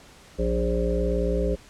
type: harmonic tone with a mistuned harmonic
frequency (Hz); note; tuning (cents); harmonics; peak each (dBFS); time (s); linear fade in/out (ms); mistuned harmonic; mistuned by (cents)
58.27; A#1; 0; 1 / 3 / 5 / 7 / 9 / 10; -25 / -29 / -34 / -28 / -28 / -35; 0.38-1.56; 20; 3; +23
effects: pink hiss -50 dBFS RMS until 1.69 s + low-pass 9000 Hz 12 dB/octave